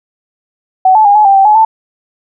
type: tone with pitch steps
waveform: sine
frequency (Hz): 752 / 867 / 812 / 849 / 788 / 778 / 848 / 885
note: F#5 / A5 / G#5 / G#5 / G5 / G5 / G#5 / A5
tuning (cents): +28 / -26 / -39 / +38 / +9 / -13 / +36 / +10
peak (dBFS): -3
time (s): 0.85-1.65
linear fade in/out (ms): 5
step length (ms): 100
effects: none